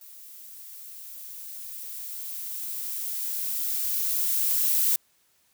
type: noise with level ramp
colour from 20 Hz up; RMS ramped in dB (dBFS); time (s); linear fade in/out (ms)
violet; -47 to -22; 0.01-4.96; 2
effects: white hiss -66 dBFS RMS until 5.53 s

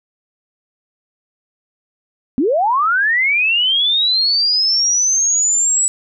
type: linear sweep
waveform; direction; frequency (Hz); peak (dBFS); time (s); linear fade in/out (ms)
sine; up; 232.3 to 7880; -12; 2.38-5.88; 0
effects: none

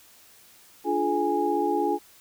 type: tone cluster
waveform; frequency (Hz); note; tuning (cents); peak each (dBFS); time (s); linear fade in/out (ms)
sine; 293.1 / 349.2 / 426.1 / 826; D4 / F4 / G#4 / G#5; -3 / 0 / +44 / -10; -29 / -27 / -28 / -26; 0.84-1.99; 50
effects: white hiss -54 dBFS RMS until 2.2 s

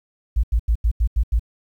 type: tone bursts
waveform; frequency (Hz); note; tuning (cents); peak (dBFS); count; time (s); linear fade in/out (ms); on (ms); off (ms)
sine; 55.9; A1; +28; -14; 7; 0.36-1.395; 10; 75; 85
effects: 9-bit

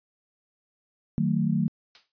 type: chord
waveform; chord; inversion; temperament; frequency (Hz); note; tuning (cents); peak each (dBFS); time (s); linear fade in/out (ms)
sine; D# diminished; none; just; 155.56 / 186.68 / 224; D#3 / F#3 / A3; 0 / +16 / +31; -26; 1.18-1.68; 0
type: noise with exponential decay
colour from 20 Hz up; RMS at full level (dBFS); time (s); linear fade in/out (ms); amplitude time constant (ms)
blue; -39; 1.95-2.12; 1; 36
effects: resampled to 11025 Hz

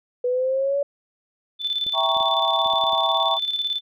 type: exponential sweep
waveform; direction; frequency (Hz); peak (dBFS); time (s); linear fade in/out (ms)
sine; up; 490 to 572; -19; 0.24-0.83; 5
type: tone with tremolo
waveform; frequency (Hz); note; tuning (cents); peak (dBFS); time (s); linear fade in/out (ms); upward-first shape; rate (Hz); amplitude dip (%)
sine; 3520; A7; 0; -20; 1.59-3.81; 50; square; 18; 55
type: clicks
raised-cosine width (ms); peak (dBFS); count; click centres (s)
2; -29; 7; 1.865 / 2.167 / 2.207 / 2.661 / 2.736 / 2.839 / 2.932
type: chord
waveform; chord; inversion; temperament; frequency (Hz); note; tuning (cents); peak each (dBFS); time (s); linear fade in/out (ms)
sine; E diminished seventh; none; equal; 659.3 / 784 / 932.3 / 1108.7; E5 / G5 / Bb5 / Db6; 0 / 0 / 0 / 0; -25; 1.93-3.39; 50
effects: none

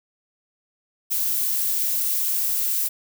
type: noise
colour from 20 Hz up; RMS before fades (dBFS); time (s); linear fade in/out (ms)
violet; -23; 1.1-2.89; 20
effects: none

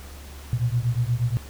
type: beating tone pair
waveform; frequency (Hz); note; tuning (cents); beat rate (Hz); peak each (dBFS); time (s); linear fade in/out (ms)
sine; 116.54 / 124.94; A#2 / B2; 0 / +20; 8.4; -23 / -24; 0.53-1.37; 0
effects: added 70 Hz sine -39 dBFS peak until 1.49 s + pink hiss -45 dBFS RMS until 1.49 s

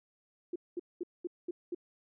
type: tone bursts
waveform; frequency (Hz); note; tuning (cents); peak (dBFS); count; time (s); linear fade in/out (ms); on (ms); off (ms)
sine; 350.5; F4; +6; -33; 6; 0.53-1.748; 5; 28; 210
effects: none

